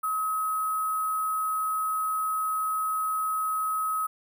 sine tone with sample-and-hold, 1277 Hz, D#6, 45 cents sharp, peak -25 dBFS, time 0.03-4.07 s, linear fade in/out 10 ms, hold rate 11025 Hz, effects none

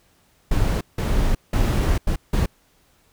brown noise bursts at uneven times, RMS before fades -19 dBFS, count 5, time 0.51-0.81 / 0.98-1.35 / 1.53-1.98 / 2.07-2.16 / 2.33-2.46 s, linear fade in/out 5 ms, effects pink hiss -60 dBFS RMS until 3.12 s

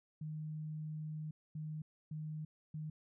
sine tone bursts at uneven times, 154.4 Hz, D#3, 13 cents flat, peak -40 dBFS, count 4, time 0.21-1.31 / 1.55-1.82 / 2.11-2.45 / 2.74-2.9 s, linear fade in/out 5 ms, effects none

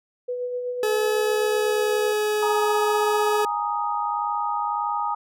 sine tone with tremolo, 493.9 Hz, B4, in tune, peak -24 dBFS, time 0.28-2.13 s, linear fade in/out 10 ms, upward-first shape sine, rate 8 Hz, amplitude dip 35%
40% pulse tone with pitch glide, 427.8 to 423.1 Hz, A4 to G#4, -49 to +32 cents, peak -20 dBFS, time 0.83-3.45 s, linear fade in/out 2 ms, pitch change -19 cents, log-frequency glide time 1.05-1.95 s
sine chord, Ab suspended second, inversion none, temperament equal, 830.6 / 932.3 / 1244.5 Hz, Ab5 / Bb5 / Eb6, 0 / 0 / 0 cents, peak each -27 dBFS, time 2.42-5.15 s, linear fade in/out 10 ms
effects none

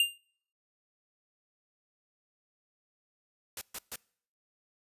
square tone with exponential decay, 2800 Hz, F7, 4 cents sharp, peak -20 dBFS, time 0-0.18 s, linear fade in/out 2 ms, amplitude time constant 39 ms
white noise bursts, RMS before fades -39 dBFS, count 3, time 3.57-3.959 s, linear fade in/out 2 ms, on 43 ms, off 130 ms
effects noise-tail reverb RT60 0.6 s tail -25 dB re dry + resampled to 32000 Hz

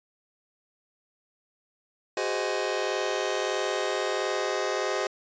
sawtooth chord, Ab dominant seventh, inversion third, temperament just, 373.8 / 415.3 / 519.1 / 623 Hz, Gb4 / Ab4 / C5 / Eb5, +18 / 0 / -14 / +2 cents, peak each -28 dBFS, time 2.17-5.07 s, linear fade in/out 2 ms, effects resampled to 16000 Hz

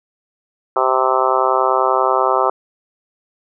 harmonic tone, 130.3 Hz, C3, 7 cents flat, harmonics 3 / 4 / 5 / 6 / 7 / 8 / 9 / 10, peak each -21 / -21 / -21 / -21 / -21 / -21 / -21 / -21 dBFS, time 0.76-2.5 s, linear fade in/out 2 ms, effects none

